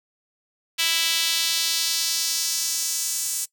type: tone with high-pass filter sweep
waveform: sawtooth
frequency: 329.6 Hz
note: E4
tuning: in tune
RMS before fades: -24 dBFS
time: 0.78-3.46 s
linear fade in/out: 20 ms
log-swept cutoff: 3000 to 7700 Hz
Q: 1.7
effects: noise-tail reverb RT60 0.1 s tail -21 dB re dry